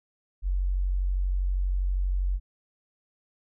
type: tone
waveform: sine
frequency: 46.25 Hz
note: F#1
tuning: in tune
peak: -23 dBFS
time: 0.42-2.4 s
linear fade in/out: 50 ms
effects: none